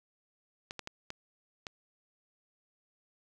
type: clicks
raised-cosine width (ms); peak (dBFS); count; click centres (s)
0.2; -22; 5; 0.709 / 0.793 / 0.874 / 1.104 / 1.668
effects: none